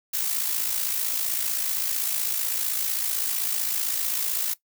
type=noise with amplitude modulation; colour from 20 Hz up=blue; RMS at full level=-24 dBFS; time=0.13-4.54 s; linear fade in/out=10 ms; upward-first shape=sine; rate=55.7 Hz; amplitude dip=55%; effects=noise-tail reverb RT60 0.1 s tail -17 dB re dry